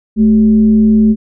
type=tone with frequency modulation; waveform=sine; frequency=217 Hz; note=A3; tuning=24 cents flat; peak=-5 dBFS; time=0.16-1.16 s; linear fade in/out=50 ms; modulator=170 Hz; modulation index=0.31; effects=none